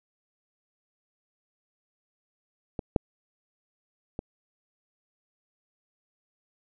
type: clicks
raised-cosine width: 2 ms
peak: -18 / -7 / -19 dBFS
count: 3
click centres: 2.792 / 2.962 / 4.191 s
effects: none